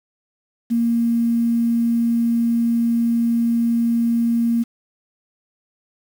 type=tone with quantisation; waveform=sine; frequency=233.1 Hz; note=A#3; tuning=in tune; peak=-15 dBFS; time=0.7-4.64 s; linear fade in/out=20 ms; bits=7; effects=none